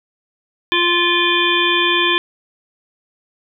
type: harmonic tone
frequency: 348 Hz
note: F4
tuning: 6 cents flat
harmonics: 1 / 3 / 5 / 7 / 9 / 10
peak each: -20 / -20 / -20 / -20 / -20 / -20 dBFS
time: 0.72-2.18 s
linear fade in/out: 0 ms
effects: none